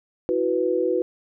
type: chord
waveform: sine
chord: E suspended second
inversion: none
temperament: equal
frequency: 329.6 / 370 / 493.9 Hz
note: E4 / F#4 / B4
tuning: 0 / 0 / 0 cents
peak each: -26 / -23 / -23 dBFS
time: 0.29-1.02 s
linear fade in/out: 0 ms
effects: none